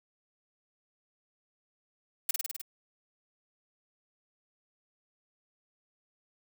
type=noise with echo; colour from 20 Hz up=blue; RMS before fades=-27 dBFS; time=2.29-2.31 s; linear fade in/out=5 ms; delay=51 ms; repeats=6; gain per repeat=-2 dB; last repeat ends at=2.616 s; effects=none